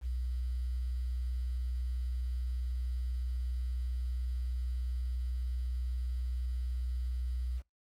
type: tone with quantisation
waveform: sine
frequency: 61.74 Hz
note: B1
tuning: in tune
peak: -32 dBFS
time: 0.01-7.62 s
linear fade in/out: 50 ms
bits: 10
effects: noise-tail reverb RT60 0.2 s tail -23 dB re dry + AAC 48 kbps